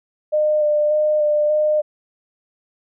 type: tone with vibrato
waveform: sine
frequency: 603 Hz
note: D5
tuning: 46 cents sharp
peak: -14 dBFS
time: 0.32-1.82 s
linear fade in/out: 20 ms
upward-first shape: square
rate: 1.7 Hz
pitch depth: 14 cents each way
effects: none

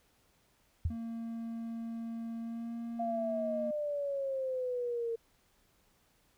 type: tone with exponential decay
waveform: sine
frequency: 82.7 Hz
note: E2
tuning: 6 cents sharp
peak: -25 dBFS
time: 0.85-0.97 s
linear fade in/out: 5 ms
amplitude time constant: 26 ms
type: tone with pitch glide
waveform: triangle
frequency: 229.2 to 232.7 Hz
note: A#3 to A#3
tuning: -29 to -3 cents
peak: -35 dBFS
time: 0.9-3.71 s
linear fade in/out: 5 ms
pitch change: +26 cents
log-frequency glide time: 2.4-2.74 s
type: exponential sweep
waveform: sine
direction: down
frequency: 696 to 456.3 Hz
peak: -32 dBFS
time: 2.99-5.16 s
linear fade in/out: 10 ms
effects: pink hiss -70 dBFS RMS until 6.37 s

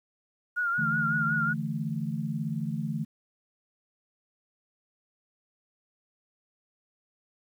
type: tone with vibrato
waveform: sine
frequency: 1421 Hz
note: F6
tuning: 30 cents sharp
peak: -25 dBFS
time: 0.56-1.54 s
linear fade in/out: 20 ms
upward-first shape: triangle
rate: 5.4 Hz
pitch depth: 67 cents each way
type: chord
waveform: sine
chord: D suspended second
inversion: none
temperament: just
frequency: 146.83 / 165.19 / 220.2 Hz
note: D3 / E3 / A3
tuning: 0 / +4 / +2 cents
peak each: -33 dBFS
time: 0.78-3.05 s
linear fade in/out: 10 ms
effects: 10-bit

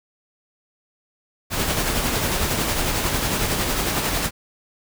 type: noise with tremolo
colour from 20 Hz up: pink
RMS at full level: -21 dBFS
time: 1.5-4.31 s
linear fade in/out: 50 ms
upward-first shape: sine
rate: 11 Hz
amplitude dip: 35%
effects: none

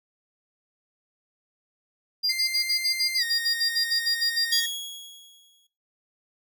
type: tone bursts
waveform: triangle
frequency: 4800 Hz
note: D8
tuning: 37 cents sharp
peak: -19 dBFS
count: 16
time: 2.23-4.61 s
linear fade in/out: 20 ms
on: 100 ms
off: 52 ms
type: tone with pitch glide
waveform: sawtooth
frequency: 2093 to 1853.9 Hz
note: C7 to A#6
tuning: 0 to -10 cents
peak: -25 dBFS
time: 2.29-4.66 s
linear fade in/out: 5 ms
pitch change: -210 cents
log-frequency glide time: 3.17-3.23 s
type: tone with exponential decay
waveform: sawtooth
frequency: 3331 Hz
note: G#7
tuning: 4 cents sharp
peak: -20 dBFS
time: 4.52-5.67 s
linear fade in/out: 5 ms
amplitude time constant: 250 ms
effects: noise-tail reverb RT60 0.3 s tail -17 dB re dry

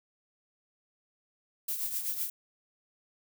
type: noise with tremolo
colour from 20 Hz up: violet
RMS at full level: -31 dBFS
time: 1.68-2.3 s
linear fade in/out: 5 ms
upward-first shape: triangle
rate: 7.9 Hz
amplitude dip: 65%
effects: none

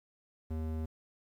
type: tone with band-pass filter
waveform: square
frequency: 79 Hz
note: D#2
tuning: 27 cents sharp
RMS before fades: -36 dBFS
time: 0.5-0.86 s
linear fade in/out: 10 ms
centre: 170 Hz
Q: 0.59
effects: 11-bit

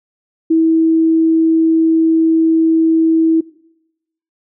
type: tone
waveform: sine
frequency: 324.1 Hz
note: E4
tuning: 29 cents flat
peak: -8 dBFS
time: 0.5-3.41 s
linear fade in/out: 10 ms
effects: noise-tail reverb RT60 0.9 s tail -22 dB re dry

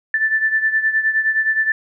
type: beating tone pair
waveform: sine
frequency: 1760 / 1769.6 Hz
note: A6 / A6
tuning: 0 / +9 cents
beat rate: 9.6 Hz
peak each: -16 / -21 dBFS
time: 0.14-1.72 s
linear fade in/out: 2 ms
effects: none

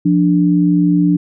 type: tone pair together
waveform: sine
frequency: 174.64 / 293.7 Hz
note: F3 / D4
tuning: 0 / 0 cents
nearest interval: major sixth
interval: 900 cents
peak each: -12 dBFS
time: 0.05-1.17 s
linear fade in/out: 10 ms
effects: none

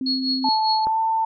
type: tone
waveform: sine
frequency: 261.6 Hz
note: C4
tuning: in tune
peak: -23 dBFS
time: 0.01-0.49 s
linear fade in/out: 2 ms
type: tone with tremolo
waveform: sine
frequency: 4328 Hz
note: C#8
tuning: 42 cents flat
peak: -19 dBFS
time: 0.06-0.85 s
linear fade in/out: 5 ms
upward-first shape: triangle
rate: 5 Hz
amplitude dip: 85%
type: tone with pitch glide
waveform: sine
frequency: 875 to 892.9 Hz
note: A5 to A5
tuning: -10 to +25 cents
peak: -18 dBFS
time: 0.44-1.25 s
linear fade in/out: 5 ms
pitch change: +35 cents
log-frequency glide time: 0.82-1 s
type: click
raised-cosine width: 1 ms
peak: -18 dBFS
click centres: 0.87 s
effects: none

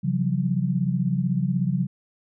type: tone cluster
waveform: sine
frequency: 135.1 / 172.2 / 188.5 Hz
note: C#3 / F3 / F#3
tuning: -44 / -24 / +32 cents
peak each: -25 dBFS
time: 0.03-1.87 s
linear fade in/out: 20 ms
effects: none

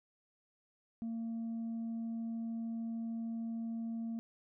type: tone with tanh clipping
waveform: sine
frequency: 228.3 Hz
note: A#3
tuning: 36 cents flat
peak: -37 dBFS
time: 1.02-4.19 s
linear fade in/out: 0 ms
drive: 1 dB
effects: none

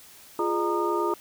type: tone cluster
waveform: sine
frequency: 347 / 417.1 / 605 / 929 / 1221 Hz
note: F4 / G#4 / D#5 / A#5 / D#6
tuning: -11 / +7 / -49 / -6 / -33 cents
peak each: -27 / -29 / -35 / -29 / -30 dBFS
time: 0.39-1.14 s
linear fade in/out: 2 ms
effects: white hiss -50 dBFS RMS until 1.2 s

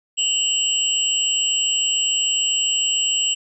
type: tone cluster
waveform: sine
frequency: 2804 / 3033 / 7700 Hz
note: F7 / F#7 / B8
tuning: +6 / +42 / -45 cents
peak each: -22 dBFS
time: 0.17-3.35 s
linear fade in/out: 20 ms
effects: none

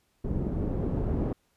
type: noise with low-pass filter sweep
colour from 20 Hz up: pink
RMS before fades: -29 dBFS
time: 0.24-1.33 s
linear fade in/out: 5 ms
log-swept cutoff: 300 to 450 Hz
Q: 0.93
effects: pink hiss -71 dBFS RMS until 1.56 s + resampled to 32000 Hz

